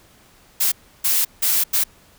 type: noise bursts at uneven times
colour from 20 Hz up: blue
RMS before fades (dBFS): -18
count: 4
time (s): 0.6-0.72 / 1.04-1.25 / 1.42-1.64 / 1.73-1.84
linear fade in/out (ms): 10
effects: pink hiss -52 dBFS RMS until 2.18 s